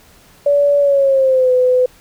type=tone with pitch glide; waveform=sine; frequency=573 to 504.6 Hz; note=D5 to B4; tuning=-43 to +37 cents; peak=-9 dBFS; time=0.46-1.86 s; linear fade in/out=5 ms; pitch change=-220 cents; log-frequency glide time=0.79-1.52 s; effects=pink hiss -47 dBFS RMS until 2 s